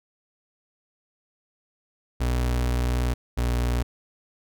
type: tone pair in turn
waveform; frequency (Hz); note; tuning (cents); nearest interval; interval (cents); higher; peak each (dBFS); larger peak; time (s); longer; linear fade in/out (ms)
35% pulse; 61.2 / 60.43; B1 / B1; -15 / -37; unison; 22; first; -20; neither; 2.2-3.14 / 3.37-3.83; first; 10
effects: none